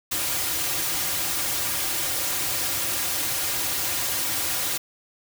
white noise with comb filter, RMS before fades -26 dBFS, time 0.11-4.78 s, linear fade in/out 10 ms, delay 4.6 ms, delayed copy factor -0.75, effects none

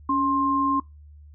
sine tone pair together, 280.2 / 1058 Hz, C#4 / C6, +19 / +19 cents, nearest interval octave + major seventh, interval 2300 cents, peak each -24 / -21 dBFS, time 0.09-0.8 s, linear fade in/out 5 ms, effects noise-tail reverb RT60 0.2 s tail -22 dB re dry + added 74 Hz sine -44 dBFS peak until 1.34 s

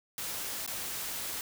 white noise with dropouts, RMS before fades -37 dBFS, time 0.18-1.41 s, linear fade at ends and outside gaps 1 ms, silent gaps 0.663-0.676 s, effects none

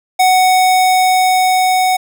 square tone with level ramp, 743 Hz, F#5, 7 cents sharp, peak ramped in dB -8 to -11 dBFS, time 0.19-1.97 s, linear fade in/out 10 ms, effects none

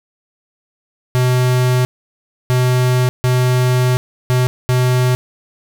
square tone bursts at uneven times, 126.1 Hz, B2, 36 cents sharp, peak -12 dBFS, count 5, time 1.15-1.85 / 2.5-3.09 / 3.24-3.97 / 4.3-4.47 / 4.69-5.15 s, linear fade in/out 0 ms, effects none

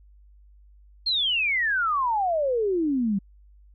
sine exponential sweep, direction down, 4303 to 189 Hz, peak -21 dBFS, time 1.06-3.19 s, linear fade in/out 10 ms, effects added 50 Hz sine -50 dBFS peak until 3.74 s

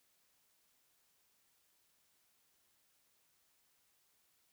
silence, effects white hiss -75 dBFS RMS until 4.52 s

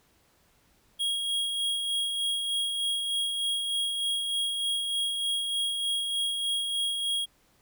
square tone with tremolo, 3287 Hz, G#7, 19 cents flat, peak -26 dBFS, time 0.99-7.26 s, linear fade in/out 20 ms, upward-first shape sine, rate 3.3 Hz, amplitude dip 35%, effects pink hiss -65 dBFS RMS until 7.61 s

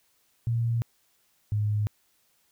sine tone pair in turn, 116.54 / 105.1 Hz, A#2 / G#2, 0 / +21 cents, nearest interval major second, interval 179 cents, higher first, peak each -23 dBFS, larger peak neither, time 0.47-0.82 / 1.52-1.87 s, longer neither, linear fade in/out 0 ms, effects white hiss -68 dBFS RMS until 2.51 s

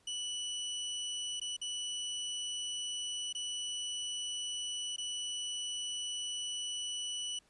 sawtooth tone with dropouts, 2960 Hz, F#7, in tune, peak -33 dBFS, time 0.07-7.39 s, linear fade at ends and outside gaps 5 ms, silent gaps 1.399-1.414 / 1.567-1.614 / 3.328-3.349 / 4.963-4.981 s, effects pink hiss -69 dBFS RMS until 7.49 s + resampled to 24000 Hz

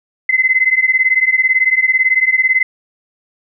sine beating tone pair, 2040 / 2058 Hz, C7 / C7, -44 / -29 cents, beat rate 18 Hz, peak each -13 dBFS, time 0.29-2.63 s, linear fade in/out 5 ms, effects none

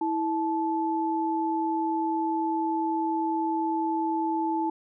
sine tone pair together, 325.9 / 870 Hz, E4 / A5, -20 / -20 cents, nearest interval octave + perfect fourth, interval 1700 cents, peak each -27 dBFS, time 0.01-4.7 s, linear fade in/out 5 ms, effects none

